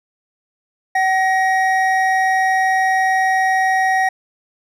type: tone pair together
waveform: triangle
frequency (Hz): 758.9 / 1887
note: F#5 / A#6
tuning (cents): +44 / +21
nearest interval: octave + major third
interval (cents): 1577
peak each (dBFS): -13 / -16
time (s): 0.95-4.09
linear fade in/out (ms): 5
effects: none